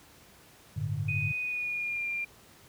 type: chord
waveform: sine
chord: G suspended second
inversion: none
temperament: just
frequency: 98 / 110.25 / 147 Hz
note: G2 / A2 / D3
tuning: 0 / +4 / +2 cents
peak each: -34 / -33 / -33 dBFS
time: 0.76-1.32 s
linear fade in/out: 10 ms
type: tone with pitch glide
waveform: sine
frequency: 2489 to 2389 Hz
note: D#7 to D7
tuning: 0 to +29 cents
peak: -30 dBFS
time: 1.08-2.25 s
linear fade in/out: 10 ms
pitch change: -71 cents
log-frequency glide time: 1.4-2.08 s
effects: pink hiss -56 dBFS RMS until 2.68 s + high-pass 60 Hz 12 dB/octave